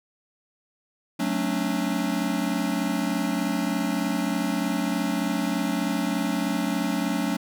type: chord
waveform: square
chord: D major seventh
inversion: first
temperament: equal with one note detuned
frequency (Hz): 185 / 220 / 270.4 / 293.7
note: F#3 / A3 / C#4 / D4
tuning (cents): 0 / 0 / -43 / 0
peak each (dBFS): -30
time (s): 1.19-7.37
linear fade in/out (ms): 10
effects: none